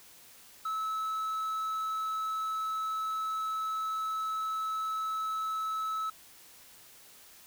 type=tone; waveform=triangle; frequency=1300 Hz; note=E6; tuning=24 cents flat; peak=-29 dBFS; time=0.65-6.1 s; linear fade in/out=5 ms; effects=white hiss -55 dBFS RMS until 7.46 s